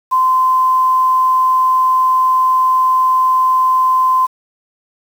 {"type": "tone with quantisation", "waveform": "sine", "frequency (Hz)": 1032, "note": "C6", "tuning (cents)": -24, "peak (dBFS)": -9, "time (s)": [0.11, 4.27], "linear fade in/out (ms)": 20, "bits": 6, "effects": []}